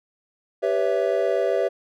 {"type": "chord", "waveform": "triangle", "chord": "C# half-diminished seventh", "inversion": "second", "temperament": "equal with one note detuned", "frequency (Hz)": [392, 493.9, 561.8, 659.3], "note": ["G4", "B4", "C#5", "E5"], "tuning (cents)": [0, 0, 23, 0], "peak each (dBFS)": -23, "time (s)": [0.62, 1.69], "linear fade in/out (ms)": 20, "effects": []}